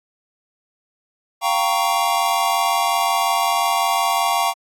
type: chord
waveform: square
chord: G half-diminished seventh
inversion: third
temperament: equal with one note detuned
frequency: 698.5 / 784 / 932.3 / 1115.2 Hz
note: F5 / G5 / Bb5 / Db6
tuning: 0 / 0 / 0 / +10 cents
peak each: -23 dBFS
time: 1.41-4.54 s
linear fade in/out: 50 ms
effects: AAC 48 kbps